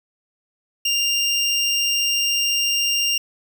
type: tone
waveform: 25% pulse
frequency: 2794 Hz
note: F7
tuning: in tune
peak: -14 dBFS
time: 0.85-3.18 s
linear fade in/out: 5 ms
effects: none